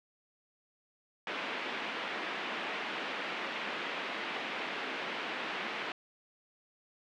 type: band-pass noise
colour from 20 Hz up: white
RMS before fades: -38 dBFS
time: 1.27-5.92 s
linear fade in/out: 2 ms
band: 210 to 2900 Hz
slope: 24 dB/octave
effects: none